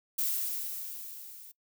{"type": "noise with level ramp", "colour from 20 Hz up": "violet", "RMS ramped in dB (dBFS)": [-29, -50], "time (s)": [0.18, 1.52], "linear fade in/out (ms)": 10, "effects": ["noise-tail reverb RT60 0.1 s tail -22 dB re dry"]}